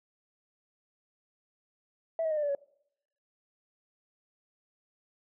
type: tone with pitch steps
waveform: sine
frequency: 656 / 635.9 / 616.3 / 597.4 / 579.1 / 561.3 Hz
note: E5 / D#5 / D#5 / D5 / D5 / C#5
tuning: -9 / +38 / -17 / +29 / -24 / +22 cents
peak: -26 dBFS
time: 2.19-2.55 s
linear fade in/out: 2 ms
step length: 60 ms
effects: noise-tail reverb RT60 0.7 s tail -23 dB re dry + tanh soft clip ceiling -23 dBFS